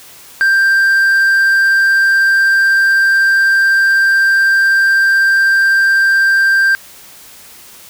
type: tone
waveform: triangle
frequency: 1579 Hz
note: G6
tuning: 12 cents sharp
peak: -6 dBFS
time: 0.41-6.75 s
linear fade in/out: 0 ms
effects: white hiss -38 dBFS RMS until 7.89 s